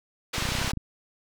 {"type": "band-pass noise", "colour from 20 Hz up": "white", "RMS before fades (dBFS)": -31, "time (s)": [0.33, 0.72], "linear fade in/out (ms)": 10, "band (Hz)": [230, 4500], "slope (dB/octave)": 12}
{"type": "clicks", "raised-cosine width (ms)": 5, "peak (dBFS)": -19, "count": 12, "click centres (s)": [0.382, 0.424, 0.454, 0.489, 0.521, 0.552, 0.586, 0.616, 0.646, 0.677, 0.735, 0.773]}
{"effects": []}